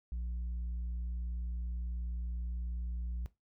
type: tone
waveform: sine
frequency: 59.3 Hz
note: A#1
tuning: 30 cents sharp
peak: -32 dBFS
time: 0.12-3.26 s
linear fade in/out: 0 ms
effects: noise-tail reverb RT60 0.2 s tail -20 dB re dry + tanh soft clip ceiling -34 dBFS